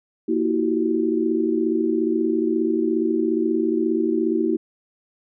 sine tone cluster, 232.8 / 324.4 / 359 / 381.3 Hz, A#3 / E4 / F4 / G4, -2 / -28 / +48 / -48 cents, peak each -25 / -21 / -28 / -24 dBFS, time 0.28-4.57 s, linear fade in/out 10 ms, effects none

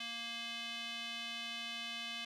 square tone with band-pass filter, 233.1 Hz, A#3, in tune, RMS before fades -43 dBFS, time 0-2.25 s, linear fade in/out 5 ms, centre 3100 Hz, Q 2.9, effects none

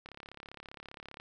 click train, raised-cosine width 0.3 ms, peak -30 dBFS, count 41, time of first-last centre 0.06-1.2 s, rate 35.1 Hz, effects none

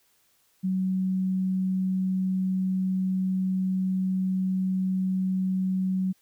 sine tone, 187.5 Hz, F#3, 23 cents sharp, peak -23 dBFS, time 0.63-6.13 s, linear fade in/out 20 ms, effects white hiss -66 dBFS RMS until 6.21 s

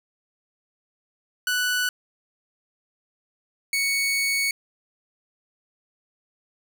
sawtooth tone pair in turn, 1484 / 2223 Hz, F#6 / C#7, +5 / +4 cents, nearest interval perfect fifth, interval 699 cents, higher second, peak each -18 dBFS, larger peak neither, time 1.47-1.89 / 3.73-4.51 s, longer second, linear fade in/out 2 ms, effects none

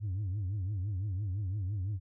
sine tone with vibrato, 98 Hz, G2, in tune, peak -29 dBFS, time 0-2 s, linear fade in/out 50 ms, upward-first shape triangle, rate 5.9 Hz, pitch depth 190 cents each way, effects tanh soft clip ceiling -30 dBFS

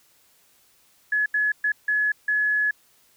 sine tone bursts at uneven times, 1699 Hz, G#6, 39 cents sharp, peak -19 dBFS, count 5, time 1.12-1.26 / 1.34-1.52 / 1.64-1.72 / 1.88-2.12 / 2.28-2.71 s, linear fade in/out 5 ms, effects white hiss -60 dBFS RMS until 3.16 s

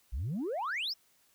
sine exponential sweep, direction up, 51.91 to 5600 Hz, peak -30 dBFS, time 0.12-0.94 s, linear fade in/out 20 ms, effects tanh soft clip ceiling -30 dBFS + white hiss -68 dBFS RMS until 1.34 s

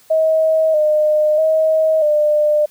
sine tone with pitch steps, 636 / 609 / 633 / 600 Hz, D#5 / D#5 / D#5 / D5, +38 / -37 / +30 / +37 cents, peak -11 dBFS, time 0.1-2.66 s, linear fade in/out 10 ms, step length 640 ms, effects white hiss -50 dBFS RMS until 2.7 s

